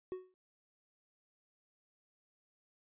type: tone with exponential decay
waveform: triangle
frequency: 370 Hz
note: F#4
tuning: in tune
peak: -33 dBFS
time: 0.12-0.34 s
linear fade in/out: 0 ms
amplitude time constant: 47 ms
effects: resampled to 8000 Hz